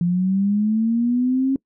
sine linear sweep, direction up, 171.1 to 271.3 Hz, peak -16 dBFS, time 0.01-1.56 s, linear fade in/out 2 ms, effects noise-tail reverb RT60 0.1 s tail -23 dB re dry

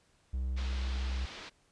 triangle tone, 64.2 Hz, C2, 32 cents flat, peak -29 dBFS, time 0.33-1.26 s, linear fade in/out 10 ms
white low-pass noise, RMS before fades -47 dBFS, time 0.56-1.5 s, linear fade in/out 20 ms, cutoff 4500 Hz, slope 24 dB/octave
effects pink hiss -69 dBFS RMS until 1.71 s + resampled to 22050 Hz

